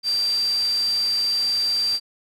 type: tone in noise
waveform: sine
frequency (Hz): 4699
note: D8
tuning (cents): 0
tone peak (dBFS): -19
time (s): 0.03-2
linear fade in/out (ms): 50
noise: white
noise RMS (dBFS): -35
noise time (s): 0.03-2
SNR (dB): +13
effects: low-pass 11000 Hz 12 dB/octave